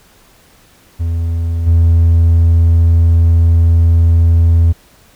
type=tone with level steps; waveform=triangle; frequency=83.6 Hz; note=E2; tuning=25 cents sharp; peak=-11 / -3 dBFS; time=0.99-4.73 s; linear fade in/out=20 ms; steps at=1.66 s; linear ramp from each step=20 ms; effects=tanh soft clip ceiling 0 dBFS + pink hiss -47 dBFS RMS until 5.15 s